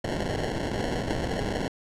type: noise with sample-and-hold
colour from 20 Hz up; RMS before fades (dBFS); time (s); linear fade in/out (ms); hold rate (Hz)
blue; -29; 0.04-1.68; 5; 1225
effects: low-pass 7000 Hz 12 dB/octave